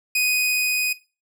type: tone with level ramp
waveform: sawtooth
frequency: 2494 Hz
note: D#7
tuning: 3 cents sharp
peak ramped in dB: -15 to -18 dBFS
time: 0.15-0.93 s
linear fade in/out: 5 ms
effects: noise-tail reverb RT60 0.3 s tail -17 dB re dry